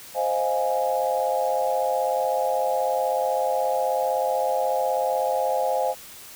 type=chord; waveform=sine; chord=F minor seventh; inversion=second; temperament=equal; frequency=523.3 / 622.3 / 698.5 / 830.6 Hz; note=C5 / Eb5 / F5 / Ab5; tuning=0 / 0 / 0 / 0 cents; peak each=-25 / -28 / -27 / -26 dBFS; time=0.14-5.95 s; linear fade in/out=50 ms; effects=white hiss -43 dBFS RMS until 6.35 s